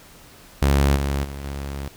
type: tone with level steps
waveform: sawtooth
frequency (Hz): 69.7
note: C#2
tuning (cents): +10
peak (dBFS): -11 / -17 / -27 / -24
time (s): 0.62-1.88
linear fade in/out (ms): 0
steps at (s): 0.95 / 1.23 / 1.43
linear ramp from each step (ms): 20
effects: pink hiss -47 dBFS RMS until 1.96 s